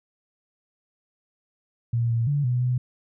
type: tone with pitch steps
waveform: sine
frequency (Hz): 117.5 / 115.9 / 144 / 123.6 / 125.1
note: A#2 / A#2 / D3 / B2 / B2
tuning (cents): +14 / -10 / -34 / +2 / +23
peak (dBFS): -20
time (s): 1.93-2.78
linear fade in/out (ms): 5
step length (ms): 170
effects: none